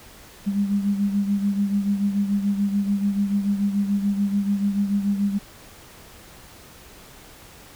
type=beating tone pair; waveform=sine; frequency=200 / 206.9 Hz; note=G3 / G#3; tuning=+35 / -6 cents; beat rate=6.9 Hz; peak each=-20 / -27 dBFS; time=0.46-5.39 s; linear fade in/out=20 ms; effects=pink hiss -46 dBFS RMS until 7.75 s